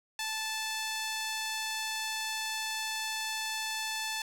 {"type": "tone with band-pass filter", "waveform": "sawtooth", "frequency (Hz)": 876, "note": "A5", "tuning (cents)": -8, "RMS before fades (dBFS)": -35, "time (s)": [0.19, 4.22], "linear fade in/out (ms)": 2, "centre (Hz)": 5000, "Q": 0.61, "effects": ["9-bit"]}